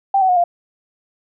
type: tone with pitch steps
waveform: sine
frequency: 784 / 753.4 / 723.9 / 695.6 Hz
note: G5 / F#5 / F#5 / F5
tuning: 0 / +31 / -38 / -7 cents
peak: -11 dBFS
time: 0.14-0.44 s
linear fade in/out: 5 ms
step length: 75 ms
effects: none